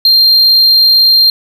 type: tone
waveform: triangle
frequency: 4186 Hz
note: C8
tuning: in tune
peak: -3 dBFS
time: 0.05-1.3 s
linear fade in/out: 2 ms
effects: none

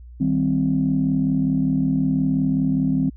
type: chord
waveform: sine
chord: C minor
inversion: first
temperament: just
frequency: 156.98 / 196.22 / 261.6 Hz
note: Eb3 / G3 / C4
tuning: +16 / +2 / 0 cents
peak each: -22 / -23 / -19 dBFS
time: 0.2-3.1 s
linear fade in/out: 10 ms
effects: tanh soft clip ceiling -9 dBFS + added 60 Hz sine -38 dBFS peak until 3.16 s

